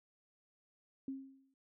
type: tone with exponential decay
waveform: sine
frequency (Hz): 268.7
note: C4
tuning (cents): +46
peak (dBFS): -36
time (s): 1.08-1.54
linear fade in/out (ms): 2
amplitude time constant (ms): 99
effects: noise-tail reverb RT60 0.1 s tail -23 dB re dry